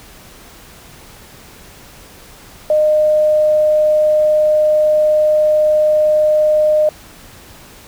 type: tone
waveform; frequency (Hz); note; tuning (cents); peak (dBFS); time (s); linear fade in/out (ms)
sine; 611; D#5; -32; -9; 2.7-6.89; 2
effects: pink hiss -40 dBFS RMS until 7.87 s